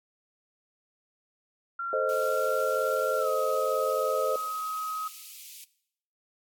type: tone with pitch glide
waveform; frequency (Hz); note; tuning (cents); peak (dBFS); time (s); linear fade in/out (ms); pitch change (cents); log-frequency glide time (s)
sine; 1374 to 1267.3; F6 to D#6; -29 to +31; -30; 1.79-5.08; 5; -140; 3.18-3.28
type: chord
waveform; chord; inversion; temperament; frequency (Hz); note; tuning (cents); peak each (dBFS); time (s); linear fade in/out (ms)
sine; A diminished; none; equal; 440 / 523.3 / 622.3; A4 / C5 / Eb5; 0 / 0 / 0; -31 / -28 / -30; 1.93-4.36; 2
type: high-pass noise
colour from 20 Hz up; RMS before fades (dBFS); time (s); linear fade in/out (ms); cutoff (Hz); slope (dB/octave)
white; -45; 2.09-5.64; 0; 2300; 48
effects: noise-tail reverb RT60 0.7 s tail -19 dB re dry + AAC 64 kbps